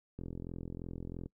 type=click train; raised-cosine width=3 ms; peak=-29 dBFS; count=47; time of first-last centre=0.19-1.26 s; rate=43 Hz; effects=noise-tail reverb RT60 0.1 s tail -23 dB re dry